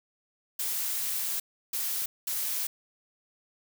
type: noise bursts at uneven times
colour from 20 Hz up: blue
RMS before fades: -31 dBFS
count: 3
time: 0.59-1.4 / 1.73-2.06 / 2.27-2.67 s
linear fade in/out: 5 ms
effects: none